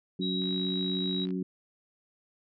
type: harmonic tone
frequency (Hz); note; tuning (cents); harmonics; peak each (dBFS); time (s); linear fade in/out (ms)
92.5; F#2; 0; 2 / 3 / 4; -31 / -35 / -37; 0.19-1.43; 5
type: tone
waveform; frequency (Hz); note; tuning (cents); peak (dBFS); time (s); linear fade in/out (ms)
sine; 3842; B7; -48; -32; 0.21-1.26; 20
type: click train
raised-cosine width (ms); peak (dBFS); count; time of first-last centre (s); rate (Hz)
0.3; -36; 51; 0.42-1.307; 56.4
effects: none